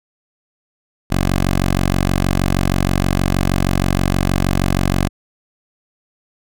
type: tone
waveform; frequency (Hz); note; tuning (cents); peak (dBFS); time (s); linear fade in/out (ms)
10% pulse; 46.34; F#1; +3; -6; 1.1-5.09; 20
effects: none